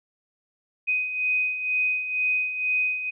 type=beating tone pair; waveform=sine; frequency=2502 / 2504.1 Hz; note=D#7 / D#7; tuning=+9 / +10 cents; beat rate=2.1 Hz; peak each=-30 / -23 dBFS; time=0.87-3.11 s; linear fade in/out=20 ms; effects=none